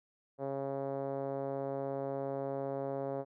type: tone with low-pass filter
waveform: 5% pulse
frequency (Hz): 137.2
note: C#3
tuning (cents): -17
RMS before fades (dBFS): -37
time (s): 0.38-3.25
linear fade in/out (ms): 50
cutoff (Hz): 560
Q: 2.3
effects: none